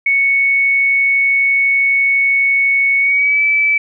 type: tone with pitch glide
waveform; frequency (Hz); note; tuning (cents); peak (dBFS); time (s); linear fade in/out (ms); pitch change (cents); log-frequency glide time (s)
sine; 2217 to 2307; C#7 to D7; 0 to -31; -10; 0.06-3.78; 5; +69; 2.99-3.42
effects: none